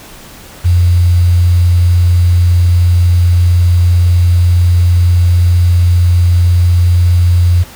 sine tone with quantisation, 87.8 Hz, F2, 10 cents sharp, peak -5 dBFS, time 0.64-7.64 s, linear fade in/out 20 ms, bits 5, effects pink hiss -34 dBFS RMS until 7.75 s

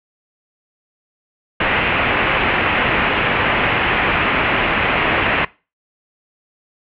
white low-pass noise, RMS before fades -17 dBFS, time 1.6-5.45 s, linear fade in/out 5 ms, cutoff 2800 Hz, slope 48 dB/octave, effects noise-tail reverb RT60 0.3 s tail -21 dB re dry

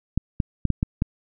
clicks, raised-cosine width 5 ms, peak -8 dBFS, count 6, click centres 0.176 / 0.402 / 0.653 / 0.703 / 0.829 / 1.021 s, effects none

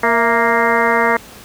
harmonic tone with a mistuned harmonic, 233.1 Hz, A#3, in tune, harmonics 1 / 2 / 3 / 4 / 5 / 6 / 7 / 8 / 9, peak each -23 / -18 / -20 / -18 / -20 / -22 / -23 / -20 / -22 dBFS, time 0.03-1.17 s, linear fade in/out 5 ms, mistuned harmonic 3, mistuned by -69 cents, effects pink hiss -38 dBFS RMS until 1.44 s + high-pass 60 Hz 12 dB/octave

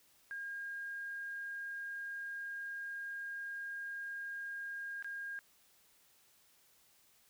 sine tone with dropouts, 1618 Hz, G#6, 46 cents flat, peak -40 dBFS, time 0.31-5.39 s, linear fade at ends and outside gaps 0 ms, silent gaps 5.025-5.045 s, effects white hiss -68 dBFS RMS until 7.29 s

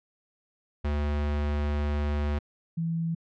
square / sine tone pair in turn, 73.42 / 165.26 Hz, D2 / E3, 0 / +5 cents, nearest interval octave + major second, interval 1405 cents, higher second, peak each -26 dBFS, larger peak neither, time 0.84-2.39 / 2.77-3.15 s, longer first, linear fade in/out 10 ms, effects low-pass 3000 Hz 12 dB/octave

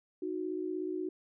sine tone pair together, 311.1 / 367.7 Hz, D#4 / F#4, 0 / -11 cents, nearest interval minor third, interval 289 cents, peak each -37 / -35 dBFS, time 0.22-1.09 s, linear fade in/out 5 ms, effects none

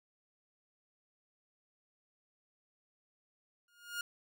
sawtooth tone with exponential growth, 1425 Hz, F6, 34 cents sharp, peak -30 dBFS, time 3.68-4.01 s, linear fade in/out 2 ms, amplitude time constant 71 ms, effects none

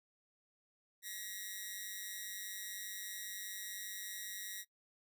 5% pulse tone with amplitude modulation, 1905 Hz, A#6, 37 cents sharp, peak -29 dBFS, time 1.02-4.65 s, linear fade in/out 50 ms, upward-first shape sine, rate 197 Hz, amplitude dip 80%, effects noise-tail reverb RT60 0.1 s tail -20 dB re dry

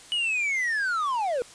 triangle linear sweep, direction down, 2960 to 459.1 Hz, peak -22 dBFS, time 0.12-1.42 s, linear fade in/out 0 ms, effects white hiss -48 dBFS RMS until 1.54 s + resampled to 22050 Hz

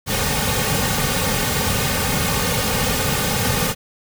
pink noise with comb filter, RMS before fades -20 dBFS, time 0.06-3.75 s, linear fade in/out 50 ms, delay 3 ms, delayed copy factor -0.8, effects none

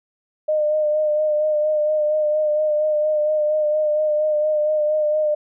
sine tone with vibrato, 608 Hz, D#5, 40 cents flat, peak -16 dBFS, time 0.48-5.35 s, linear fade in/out 10 ms, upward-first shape sine, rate 4.3 Hz, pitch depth 26 cents each way, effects none

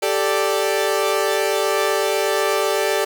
sawtooth chord, G suspended second, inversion none, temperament equal, 392 / 440 / 587.3 Hz, G4 / A4 / D5, 0 / 0 / 0 cents, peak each -18 dBFS, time 0.02-3.05 s, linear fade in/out 10 ms, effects 7-bit

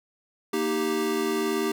square chord, Eb major, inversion second, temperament equal, 233.1 / 311.1 / 392 Hz, Bb3 / Eb4 / G4, 0 / 0 / 0 cents, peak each -32 / -30 / -27 dBFS, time 0.53-1.72 s, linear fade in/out 5 ms, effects none

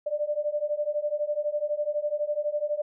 sine beating tone pair, 587.3 / 599.3 Hz, D5 / D5, 0 / +35 cents, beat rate 12 Hz, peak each -29 / -28 dBFS, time 0.06-2.82 s, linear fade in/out 10 ms, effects none

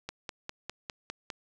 click train, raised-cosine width 0.2 ms, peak -19 dBFS, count 7, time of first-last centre 0.09-1.302 s, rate 4.95 Hz, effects none

